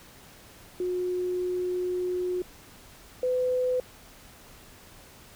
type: tone pair in turn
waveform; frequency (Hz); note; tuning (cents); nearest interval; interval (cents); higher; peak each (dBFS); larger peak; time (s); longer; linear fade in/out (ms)
sine; 361.6 / 504; F#4 / B4; -40 / +35; tritone; 575; second; -26 / -23; second; 0.8-2.42 / 3.23-3.8; first; 2
effects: pink hiss -51 dBFS RMS until 5.35 s